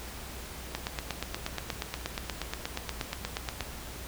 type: click train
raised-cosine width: 0.2 ms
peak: -14 dBFS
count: 25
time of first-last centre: 0.75-3.607 s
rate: 8.4 Hz
effects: added 60 Hz sine -45 dBFS peak until 4.07 s + pink hiss -43 dBFS RMS until 4.07 s